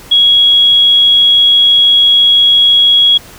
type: tone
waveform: sine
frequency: 3322 Hz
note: G#7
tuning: in tune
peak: -4 dBFS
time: 0.11-3.18 s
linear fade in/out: 10 ms
effects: pink hiss -35 dBFS RMS until 3.38 s